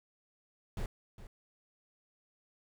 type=noise with echo; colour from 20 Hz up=brown; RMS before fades=-36 dBFS; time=0.77-0.86 s; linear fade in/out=2 ms; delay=410 ms; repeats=1; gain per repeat=-13 dB; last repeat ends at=1.27 s; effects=none